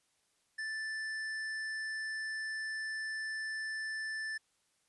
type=tone with tanh clipping; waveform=sine; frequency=1760 Hz; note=A6; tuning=in tune; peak=-38 dBFS; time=0.58-4.38 s; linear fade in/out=10 ms; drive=12 dB; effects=white hiss -75 dBFS RMS until 4.88 s + resampled to 24000 Hz